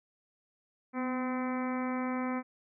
harmonic tone with a mistuned harmonic, 256.1 Hz, C4, 37 cents flat, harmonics 1 / 2 / 3 / 4 / 5 / 6 / 7 / 8 / 9, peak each -32 / -40 / -42 / -41 / -43 / -49 / -49 / -47 / -48 dBFS, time 0.93-2.43 s, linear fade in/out 50 ms, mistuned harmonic 1, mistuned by -31 cents, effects none

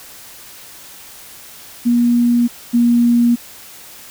sine tone pair in turn, 239.2 / 237.9 Hz, A#3 / A#3, +45 / +35 cents, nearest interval unison, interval 10 cents, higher first, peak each -10 / -9 dBFS, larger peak second, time 1.85-2.48 / 2.73-3.36 s, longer neither, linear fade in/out 20 ms, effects white hiss -38 dBFS RMS until 4.1 s

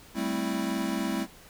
square chord, A minor seventh, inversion third, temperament equal, 196 / 220 / 261.6 / 329.6 Hz, G3 / A3 / C4 / E4, 0 / 0 / 0 / 0 cents, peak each -34 dBFS, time 0.14-1.27 s, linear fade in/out 50 ms, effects pink hiss -52 dBFS RMS until 1.49 s

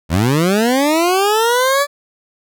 20% pulse linear sweep, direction up, 73.42 to 581 Hz, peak -7 dBFS, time 0.09-1.87 s, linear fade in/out 50 ms, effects none

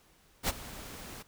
pink noise with ADSR envelope, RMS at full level -27 dBFS, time 0.43-1.23 s, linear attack 55 ms, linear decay 29 ms, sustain -18 dB, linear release 15 ms, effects pink hiss -64 dBFS RMS until 1.27 s

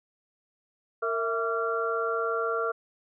sine tone cluster, 458.5 / 660 / 1156 / 1376 Hz, A#4 / E5 / D6 / F6, -29 / +2 / -28 / -26 cents, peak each -29 / -34 / -34 / -30 dBFS, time 1.02-2.72 s, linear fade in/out 10 ms, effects none

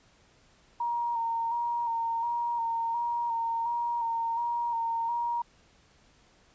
sine tone with vibrato, 933 Hz, A#5, 1 cent sharp, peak -27 dBFS, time 0.8-5.42 s, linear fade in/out 5 ms, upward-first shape square, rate 1.4 Hz, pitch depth 25 cents each way, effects pink hiss -62 dBFS RMS until 6.54 s + resampled to 16000 Hz

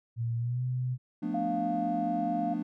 sine tone with pitch glide, 116.54 to 126.36 Hz, A#2 to B2, 0 to +40 cents, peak -28 dBFS, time 0.16-0.98 s, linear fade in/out 50 ms, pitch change +140 cents, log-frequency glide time 0.37-0.63 s
triangle chord, B half-diminished seventh, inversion second, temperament just, 177.8 / 222.2 / 246.9 / 296.3 Hz, F3 / A3 / B3 / D4, +31 / +17 / 0 / +15 cents, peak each -36 / -33 / -34 / -32 dBFS, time 1.22-2.63 s, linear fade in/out 10 ms
sine tone, 698.5 Hz, F5, in tune, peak -30 dBFS, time 1.34-2.54 s, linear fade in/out 5 ms
effects none

